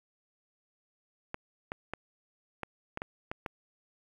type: clicks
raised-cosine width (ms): 0.5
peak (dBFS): -20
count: 8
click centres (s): 1.344 / 1.719 / 1.936 / 2.633 / 2.974 / 3.019 / 3.315 / 3.462
effects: 9-bit